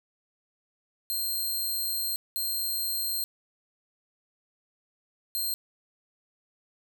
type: tone bursts at uneven times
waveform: 5% pulse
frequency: 4186 Hz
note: C8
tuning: in tune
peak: -21 dBFS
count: 3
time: 1.1-2.16 / 2.36-3.24 / 5.35-5.54 s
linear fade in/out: 0 ms
effects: none